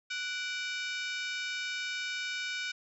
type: harmonic tone with a mistuned harmonic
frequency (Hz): 740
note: F#5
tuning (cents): 0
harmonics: 2 / 3 / 4 / 5 / 6 / 7 / 8 / 9 / 10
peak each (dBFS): -38 / -38 / -43 / -42 / -48 / -45 / -50 / -53 / -54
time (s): 0.1-2.72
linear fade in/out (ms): 10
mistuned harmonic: 3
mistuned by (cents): +86
effects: none